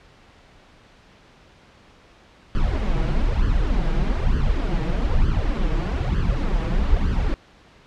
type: noise with flanger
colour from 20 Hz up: brown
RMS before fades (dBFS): -20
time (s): 2.55-7.34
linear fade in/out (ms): 0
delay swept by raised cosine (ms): 0.64 to 6.24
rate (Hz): 1.1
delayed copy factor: +0.85
effects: pink hiss -51 dBFS RMS until 7.86 s + low-pass 4000 Hz 12 dB/octave